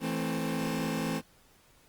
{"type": "chord", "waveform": "sawtooth", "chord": "A minor", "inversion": "second", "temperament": "just", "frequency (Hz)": [165, 220, 264], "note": ["E3", "A3", "C4"], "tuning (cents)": [2, 0, 16], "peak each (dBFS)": -30, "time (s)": [0, 1.22], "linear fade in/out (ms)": 50, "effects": ["pink hiss -62 dBFS RMS until 1.88 s", "Opus 24 kbps"]}